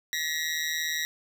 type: tone with amplitude modulation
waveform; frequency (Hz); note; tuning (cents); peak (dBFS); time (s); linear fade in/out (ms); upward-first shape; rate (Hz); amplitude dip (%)
20% pulse; 1909; A#6; +41; -19; 0.13-1.05; 0; sine; 157; 80
effects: none